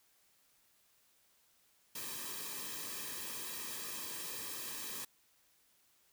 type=noise with comb filter; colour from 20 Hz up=white; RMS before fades=-43 dBFS; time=1.95-5.05 s; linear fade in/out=5 ms; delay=1.4 ms; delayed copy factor=-0.75; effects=white hiss -71 dBFS RMS until 6.12 s